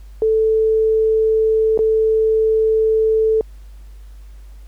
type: tone with dropouts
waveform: sine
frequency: 440 Hz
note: A4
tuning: in tune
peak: -12 dBFS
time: 0.22-3.41 s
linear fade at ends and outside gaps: 1 ms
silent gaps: 1.776-1.79 s
effects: added 50 Hz sine -35 dBFS peak until 4.67 s + pink hiss -56 dBFS RMS until 4.67 s